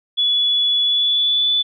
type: tone with pitch glide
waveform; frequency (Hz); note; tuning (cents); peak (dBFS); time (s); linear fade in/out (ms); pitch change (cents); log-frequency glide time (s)
sine; 3414 to 3478; G#7 to A7; +47 to -21; -14; 0.17-1.63; 20; +32; 0.84-1.51
effects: none